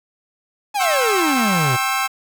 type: exponential sweep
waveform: 45% pulse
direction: down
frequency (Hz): 860 to 117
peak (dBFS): -18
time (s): 0.74-1.77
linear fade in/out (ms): 20
type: chord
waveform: 25% pulse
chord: C major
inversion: second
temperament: equal with one note detuned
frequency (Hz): 784 / 1072.2 / 1318.5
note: G5 / C6 / E6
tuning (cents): 0 / +42 / 0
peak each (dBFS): -19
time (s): 0.79-2.08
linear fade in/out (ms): 20
effects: 7-bit